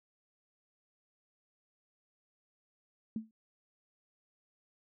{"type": "tone with exponential decay", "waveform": "sine", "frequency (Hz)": 220.7, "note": "A3", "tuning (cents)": 5, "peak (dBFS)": -30, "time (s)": [3.16, 3.31], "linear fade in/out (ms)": 2, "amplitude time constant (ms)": 31, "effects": []}